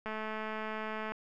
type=click train; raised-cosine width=0.5 ms; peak=-24 dBFS; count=231; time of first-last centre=0.06-1.12 s; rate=217 Hz; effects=none